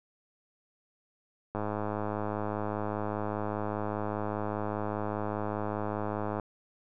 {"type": "click train", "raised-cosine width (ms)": 1, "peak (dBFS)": -19, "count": 510, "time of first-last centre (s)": [1.55, 6.398], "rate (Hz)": 105, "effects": []}